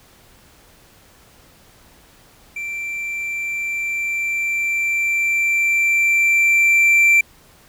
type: tone with level ramp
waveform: triangle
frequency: 2349 Hz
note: D7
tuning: in tune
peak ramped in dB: -23 to -8 dBFS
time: 2.56-7.21 s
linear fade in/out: 5 ms
effects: pink hiss -50 dBFS RMS until 7.68 s